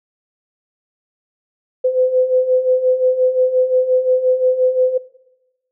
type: beating tone pair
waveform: sine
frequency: 506 / 511.7 Hz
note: B4 / C5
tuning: +42 / -39 cents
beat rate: 5.7 Hz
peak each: -19 / -14 dBFS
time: 1.84-4.98 s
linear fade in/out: 10 ms
effects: noise-tail reverb RT60 1.0 s tail -19 dB re dry